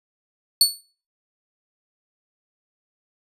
sawtooth tone with exponential decay, 4435 Hz, C#8, in tune, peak -6 dBFS, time 0.61-0.81 s, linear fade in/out 2 ms, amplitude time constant 42 ms, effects noise-tail reverb RT60 0.4 s tail -21 dB re dry + resampled to 32000 Hz

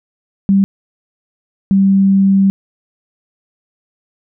sine tone pair in turn, 196 / 194.76 Hz, G3 / G3, 0 / -11 cents, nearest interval unison, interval 11 cents, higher first, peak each -7 dBFS, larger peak neither, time 0.49-0.64 / 1.71-2.5 s, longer second, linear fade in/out 0 ms, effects none

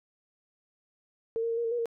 sine tone with pitch steps, 454 / 461.9 / 458.3 / 470 / 455.8 / 480.4 / 462.6 Hz, A#4 / A#4 / A#4 / A#4 / A#4 / B4 / A#4, -46 / -16 / -29 / +14 / -39 / -48 / -13 cents, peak -27 dBFS, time 1.36-1.857 s, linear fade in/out 0 ms, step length 71 ms, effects none

